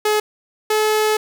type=tone pair in turn; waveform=sawtooth; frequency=424.6 / 429.8 Hz; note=G#4 / A4; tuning=+38 / -41 cents; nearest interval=unison; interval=21 cents; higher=second; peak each=-11 dBFS; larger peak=neither; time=0.05-0.2 / 0.7-1.17 s; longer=second; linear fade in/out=5 ms; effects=none